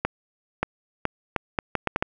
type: accelerating click train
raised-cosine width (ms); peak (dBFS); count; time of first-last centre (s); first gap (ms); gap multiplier
0.5; -7; 9; 0.05-2.025; 580; 0.73
effects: none